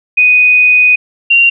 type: tone pair in turn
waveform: sine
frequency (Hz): 2489 / 2764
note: D#7 / F7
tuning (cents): 0 / -19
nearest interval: major second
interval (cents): 181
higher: second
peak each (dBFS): -4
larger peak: neither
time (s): 0.17-0.96 / 1.3-1.5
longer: first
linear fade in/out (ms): 10
effects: none